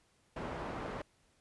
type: low-pass noise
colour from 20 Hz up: white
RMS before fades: -41 dBFS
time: 0.36-1.02 s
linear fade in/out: 5 ms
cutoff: 920 Hz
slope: 12 dB/octave
effects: pink hiss -71 dBFS RMS until 1.4 s + resampled to 24000 Hz